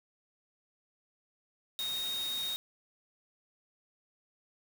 sine tone in noise, 3729 Hz, A#7, in tune, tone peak -33 dBFS, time 1.79-2.56 s, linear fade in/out 0 ms, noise white, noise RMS -43 dBFS, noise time 1.79-2.56 s, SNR +7 dB, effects none

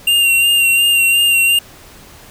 square tone with vibrato, 2776 Hz, F7, 11 cents flat, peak -10 dBFS, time 0.07-1.59 s, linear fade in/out 5 ms, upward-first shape sine, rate 2.8 Hz, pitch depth 27 cents each way, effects pink hiss -40 dBFS RMS until 2.3 s

